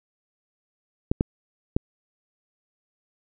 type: clicks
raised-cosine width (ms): 3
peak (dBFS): -7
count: 3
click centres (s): 1.115 / 1.209 / 1.765
effects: none